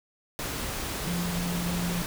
sine tone in noise, 174.61 Hz, F3, in tune, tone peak -28 dBFS, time 1.07-2.02 s, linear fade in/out 0 ms, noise pink, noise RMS -33 dBFS, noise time 0.39-2.06 s, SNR +2 dB, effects none

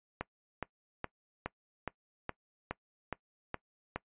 click train, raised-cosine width 0.5 ms, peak -20 dBFS, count 10, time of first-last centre 0.21-3.96 s, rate 2.4 Hz, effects noise-tail reverb RT60 0.1 s tail -21 dB re dry + resampled to 8000 Hz

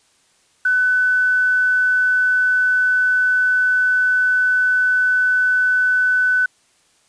sine tone with quantisation, 1500 Hz, F#6, 23 cents sharp, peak -13 dBFS, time 0.65-6.46 s, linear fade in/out 5 ms, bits 7, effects white hiss -58 dBFS RMS until 7.08 s + resampled to 22050 Hz

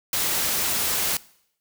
white noise, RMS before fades -24 dBFS, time 0.13-1.17 s, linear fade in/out 2 ms, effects noise-tail reverb RT60 0.7 s tail -21 dB re dry

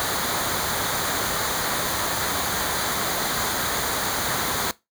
pink noise with comb filter, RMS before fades -25 dBFS, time 0-4.71 s, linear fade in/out 0 ms, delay 0.37 ms, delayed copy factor -0.6, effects noise-tail reverb RT60 0.2 s tail -19 dB re dry + high-pass 60 Hz 12 dB/octave

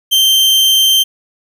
40% pulse tone, 3136 Hz, G7, in tune, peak -7 dBFS, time 0.11-1.04 s, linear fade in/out 20 ms, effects none

